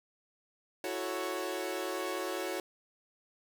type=chord; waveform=sawtooth; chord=F# minor seventh; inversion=third; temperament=equal; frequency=329.6 / 370 / 440 / 554.4 Hz; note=E4 / F#4 / A4 / C#5; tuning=0 / 0 / 0 / 0 cents; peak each=-37 / -34 / -38 / -35 dBFS; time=0.84-2.6 s; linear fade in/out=2 ms; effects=9-bit